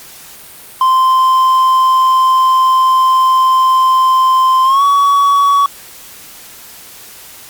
triangle tone with pitch glide, 1040 to 1127.6 Hz, C6 to C#6, -11 to +29 cents, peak -5 dBFS, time 0.81-5.66 s, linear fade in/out 2 ms, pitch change +140 cents, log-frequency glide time 4.64-4.83 s, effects white hiss -35 dBFS RMS until 7.49 s + Opus 48 kbps

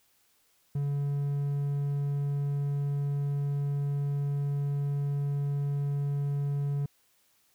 triangle tone, 142.2 Hz, C#3, 45 cents sharp, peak -25 dBFS, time 0.75-6.86 s, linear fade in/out 5 ms, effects white hiss -68 dBFS RMS until 7.54 s

